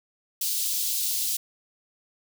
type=high-pass noise; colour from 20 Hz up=white; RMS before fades=-27 dBFS; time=0.41-1.37 s; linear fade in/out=5 ms; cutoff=3500 Hz; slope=24 dB/octave; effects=none